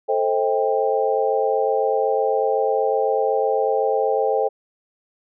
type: chord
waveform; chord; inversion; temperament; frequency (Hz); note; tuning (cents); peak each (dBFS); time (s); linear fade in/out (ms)
sine; A half-diminished seventh; none; just; 440 / 528 / 633.6 / 792; A4 / C5 / Eb5 / G5; 0 / +16 / +31 / +18; -21 / -22 / -26 / -23; 0.08-4.49; 20
effects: none